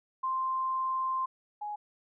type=tone pair in turn; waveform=sine; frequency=1046.5 / 834.6 Hz; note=C6 / G#5; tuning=0 / +8 cents; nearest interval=major third; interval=392 cents; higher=first; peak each=-28 / -34 dBFS; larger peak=first; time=0.23-1.26 / 1.61-1.76 s; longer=first; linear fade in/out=10 ms; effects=none